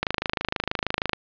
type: click train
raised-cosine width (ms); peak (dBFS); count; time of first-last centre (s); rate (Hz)
0.3; -7; 30; 0.03-1.133; 26.3
effects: resampled to 11025 Hz + 8-bit